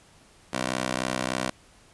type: tone with high-pass filter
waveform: 15% pulse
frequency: 63.4 Hz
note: B1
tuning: 46 cents sharp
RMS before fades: -29 dBFS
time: 0.53-1.5 s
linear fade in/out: 5 ms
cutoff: 320 Hz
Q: 0.56
effects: pink hiss -56 dBFS RMS until 1.93 s + resampled to 24000 Hz